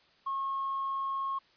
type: tone with hard clipping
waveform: sine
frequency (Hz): 1086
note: C#6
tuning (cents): -36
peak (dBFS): -31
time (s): 0.26-1.39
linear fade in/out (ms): 10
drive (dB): 1
effects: white hiss -64 dBFS RMS until 1.56 s + resampled to 11025 Hz